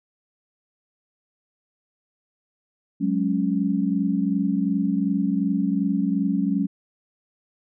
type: chord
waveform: sine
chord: F# suspended second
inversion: none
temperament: equal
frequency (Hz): 185 / 207.7 / 277.2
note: F#3 / G#3 / C#4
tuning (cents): 0 / 0 / 0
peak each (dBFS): -24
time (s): 3-6.67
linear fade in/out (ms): 20
effects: none